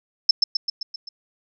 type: tone with echo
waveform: sine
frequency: 5274 Hz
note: E8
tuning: in tune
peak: -9 dBFS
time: 0.29-0.31 s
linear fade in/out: 5 ms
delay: 130 ms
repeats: 6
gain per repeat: -4 dB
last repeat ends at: 1.09 s
effects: none